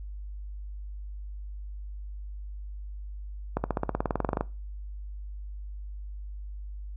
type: accelerating click train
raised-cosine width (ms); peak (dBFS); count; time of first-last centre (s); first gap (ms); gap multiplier
1; -12; 17; 3.57-4.409; 70; 0.96
effects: noise-tail reverb RT60 0.3 s tail -21 dB re dry + added 50 Hz sine -36 dBFS peak until 6.96 s